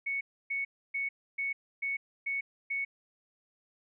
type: tone bursts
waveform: sine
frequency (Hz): 2217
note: C#7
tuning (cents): 0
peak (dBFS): -30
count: 7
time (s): 0.06-2.85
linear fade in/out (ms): 10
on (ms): 150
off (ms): 290
effects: none